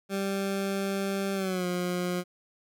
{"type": "tone with pitch glide", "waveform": "20% pulse", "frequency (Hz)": [196, 178.7], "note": ["G3", "F3"], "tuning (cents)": [0, 40], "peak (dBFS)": -23, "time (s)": [0.09, 2.24], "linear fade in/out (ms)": 50, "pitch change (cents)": -160, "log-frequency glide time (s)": [1.34, 1.66], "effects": []}